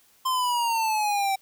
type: exponential sweep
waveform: square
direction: down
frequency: 1046.5 to 770 Hz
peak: -23 dBFS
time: 0.25-1.36 s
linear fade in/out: 10 ms
effects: white hiss -60 dBFS RMS until 1.41 s